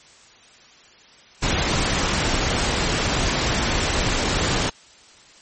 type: noise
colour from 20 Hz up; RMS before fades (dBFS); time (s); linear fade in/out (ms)
pink; -21; 1.42-4.7; 10
effects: white hiss -49 dBFS RMS until 5.41 s + MP3 32 kbps